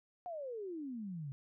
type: exponential sweep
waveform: sine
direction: down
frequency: 733 to 132 Hz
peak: -40 dBFS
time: 0.26-1.32 s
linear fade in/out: 0 ms
effects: none